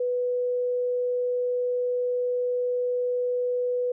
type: tone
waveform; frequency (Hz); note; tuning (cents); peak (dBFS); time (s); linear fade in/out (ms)
sine; 493.9; B4; 0; -23; 0-3.92; 5
effects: none